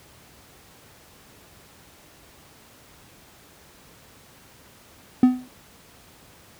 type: tone with exponential decay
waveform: triangle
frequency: 252.3 Hz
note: B3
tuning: 37 cents sharp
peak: -6 dBFS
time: 5.23-5.48 s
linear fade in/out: 2 ms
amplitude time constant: 53 ms
effects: pink hiss -51 dBFS RMS until 6.59 s + high-pass 60 Hz 12 dB/octave